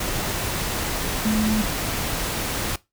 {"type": "tone in noise", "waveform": "sine", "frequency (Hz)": 216, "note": "A3", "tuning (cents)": -32, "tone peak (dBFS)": -19, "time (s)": [1.25, 1.62], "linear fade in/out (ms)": 5, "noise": "pink", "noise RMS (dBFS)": -26, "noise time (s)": [0, 2.76], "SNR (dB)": 4, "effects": ["noise-tail reverb RT60 0.2 s tail -19 dB re dry"]}